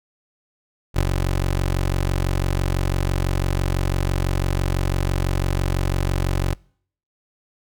20% pulse tone with ADSR envelope, 46 Hz, F#1, 9 cents flat, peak -10 dBFS, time 0.94-6.55 s, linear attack 48 ms, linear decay 48 ms, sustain -4 dB, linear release 23 ms, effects noise-tail reverb RT60 0.6 s tail -26 dB re dry

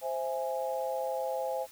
sine chord, C augmented, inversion none, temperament equal, 523.3 / 659.3 / 830.6 Hz, C5 / E5 / G#5, 0 / 0 / 0 cents, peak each -33 / -36 / -36 dBFS, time 0.01-1.67 s, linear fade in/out 50 ms, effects white hiss -54 dBFS RMS until 1.71 s

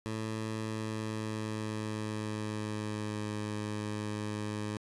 15% pulse tone with pitch glide, 109.7 to 105.66 Hz, A2 to G#2, -5 to +30 cents, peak -28 dBFS, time 0.06-4.77 s, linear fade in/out 0 ms, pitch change -65 cents, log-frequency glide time 0.55-3.41 s, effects resampled to 24000 Hz

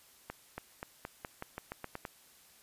accelerating click train, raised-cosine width 0.5 ms, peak -24 dBFS, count 11, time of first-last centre 0.3-2.052 s, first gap 280 ms, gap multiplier 0.89, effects white hiss -61 dBFS RMS until 2.62 s + resampled to 32000 Hz

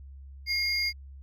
triangle tone pair together, 2145 / 4815 Hz, C7 / D8, +42 / +42 cents, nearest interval octave + major second, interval 1400 cents, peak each -27 dBFS, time 0.46-0.93 s, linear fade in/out 50 ms, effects added 68 Hz sine -43 dBFS peak until 1.22 s

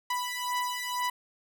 sawtooth beating tone pair, 987.8 / 989.9 Hz, B5 / B5, 0 / +4 cents, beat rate 2.1 Hz, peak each -29 dBFS, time 0.1-1.1 s, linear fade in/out 5 ms, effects none

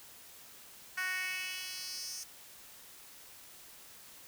10% pulse tone with high-pass filter sweep, 370 Hz, F#4, in tune, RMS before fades -39 dBFS, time 0.97-2.24 s, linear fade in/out 10 ms, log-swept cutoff 1600 to 6500 Hz, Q 2.7, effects white hiss -54 dBFS RMS until 4.27 s

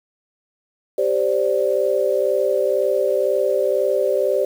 sine chord, G suspended fourth, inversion none, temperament equal with one note detuned, 392 / 523.3 / 585.3 Hz, G4 / C5 / D5, 0 / 0 / -6 cents, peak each -21 / -20 / -20 dBFS, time 0.98-4.45 s, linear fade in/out 5 ms, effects 7-bit

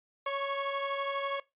25% pulse tone pair together, 556.1 / 1100 Hz, C#5 / C#6, +5 / -14 cents, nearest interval octave, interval 1181 cents, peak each -29 / -32 dBFS, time 0.26-1.4 s, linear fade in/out 5 ms, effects noise-tail reverb RT60 0.2 s tail -20 dB re dry + resampled to 8000 Hz

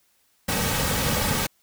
pink noise with comb filter, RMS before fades -24 dBFS, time 0.48-1.47 s, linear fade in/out 10 ms, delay 2.9 ms, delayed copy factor -0.55, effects white hiss -65 dBFS RMS until 1.62 s

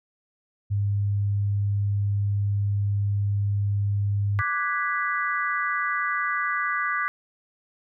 sine tone, 101.2 Hz, G#2, 44 cents flat, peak -21 dBFS, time 0.7-4.42 s, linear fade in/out 20 ms
sine chord, G# half-diminished seventh, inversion second, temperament equal with one note detuned, 1174.7 / 1480 / 1655.5 / 1975.5 Hz, D6 / F#6 / G#6 / B6, 0 / 0 / -6 / 0 cents, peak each -27 / -30 / -30 / -29 dBFS, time 4.39-7.08 s, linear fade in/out 0 ms
effects none

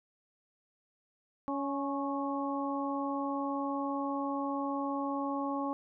harmonic tone with a mistuned harmonic, 279.6 Hz, C#4, 15 cents sharp, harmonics 1 / 2 / 3 / 4, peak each -34 / -39 / -38 / -38 dBFS, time 1.48-5.73 s, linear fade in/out 0 ms, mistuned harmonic 4, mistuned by -31 cents, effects none

